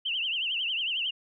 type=tone with vibrato; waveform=sine; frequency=2905 Hz; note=F#7; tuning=32 cents flat; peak=-27 dBFS; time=0.05-1.11 s; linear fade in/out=10 ms; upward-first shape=triangle; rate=11 Hz; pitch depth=180 cents each way; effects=none